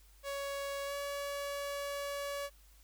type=tone with pitch glide; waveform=sawtooth; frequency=559 to 566.8 Hz; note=C#5 to C#5; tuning=+14 to +38 cents; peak=-33 dBFS; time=0.23-2.5 s; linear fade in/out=50 ms; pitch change=+24 cents; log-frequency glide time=0.85-0.94 s; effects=added 50 Hz sine -59 dBFS peak until 2.83 s + white hiss -66 dBFS RMS until 2.83 s